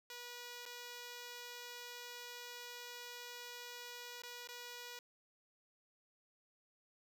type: tone with dropouts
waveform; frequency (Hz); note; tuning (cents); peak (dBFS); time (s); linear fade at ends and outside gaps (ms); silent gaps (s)
5% pulse; 484.8; B4; -32; -36; 0.1-4.99; 2; 0.655-0.661 / 4.22-4.234 / 4.474-4.488
effects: none